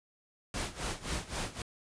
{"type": "noise with tremolo", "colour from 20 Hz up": "pink", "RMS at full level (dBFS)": -34, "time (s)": [0.54, 1.62], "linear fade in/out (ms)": 2, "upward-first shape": "sine", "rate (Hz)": 3.8, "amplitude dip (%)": 85, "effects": ["resampled to 22050 Hz"]}